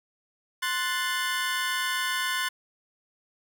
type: chord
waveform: 25% pulse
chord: F# diminished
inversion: second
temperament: equal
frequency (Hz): 1046.5 / 1480 / 1760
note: C6 / F#6 / A6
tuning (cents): 0 / 0 / 0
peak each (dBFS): -27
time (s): 0.62-2.49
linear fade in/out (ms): 10
effects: none